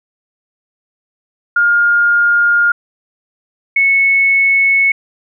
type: tone pair in turn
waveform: sine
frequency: 1415 / 2203 Hz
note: F6 / C#7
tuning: +22 / -11 cents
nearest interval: minor sixth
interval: 767 cents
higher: second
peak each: -8 dBFS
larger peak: neither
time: 1.56-2.72 / 3.76-4.92 s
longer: neither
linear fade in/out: 5 ms
effects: none